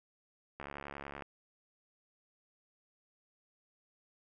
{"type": "click train", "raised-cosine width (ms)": 0.5, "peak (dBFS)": -28, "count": 45, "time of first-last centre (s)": [0.6, 1.222], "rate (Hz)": 70.7, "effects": []}